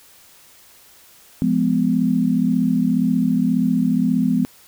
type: chord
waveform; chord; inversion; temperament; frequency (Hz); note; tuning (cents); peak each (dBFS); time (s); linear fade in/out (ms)
sine; F diminished; none; just; 174.61 / 209.5 / 251.4; F3 / Ab3 / Cb4; 0 / +15 / +31; -21 / -20 / -18; 1.42-4.45; 0
effects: white hiss -49 dBFS RMS until 4.67 s